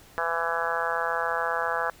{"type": "harmonic tone", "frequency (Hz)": 167.2, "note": "E3", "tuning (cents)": 25, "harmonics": [3, 4, 5, 6, 7, 8, 9, 10], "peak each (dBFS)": [-33, -33, -33, -33, -33, -33, -33, -33], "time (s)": [0.18, 1.9], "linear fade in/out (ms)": 0, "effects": ["pink hiss -53 dBFS RMS until 2 s"]}